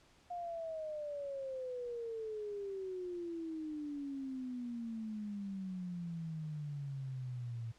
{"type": "exponential sweep", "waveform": "sine", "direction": "down", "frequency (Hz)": [713, 113.1], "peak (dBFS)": -39, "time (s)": [0.3, 7.72], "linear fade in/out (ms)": 10, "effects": ["pink hiss -66 dBFS RMS until 7.78 s", "low-pass 7000 Hz 12 dB/octave"]}